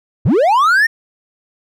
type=linear sweep; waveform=triangle; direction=up; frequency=77.78 to 1868 Hz; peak=-7 dBFS; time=0.25-0.87 s; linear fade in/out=10 ms; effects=none